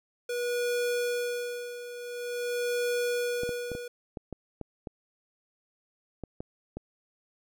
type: tone with tremolo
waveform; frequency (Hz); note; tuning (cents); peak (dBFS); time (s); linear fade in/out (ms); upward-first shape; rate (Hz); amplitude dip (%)
square; 484.5; B4; -33; -27; 0.29-3.88; 5; sine; 0.47; 75
type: clicks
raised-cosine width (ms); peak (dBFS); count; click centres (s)
2; -23; 11; 3.434 / 3.492 / 3.717 / 3.751 / 4.172 / 4.327 / 4.613 / 4.872 / 6.237 / 6.405 / 6.77
effects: none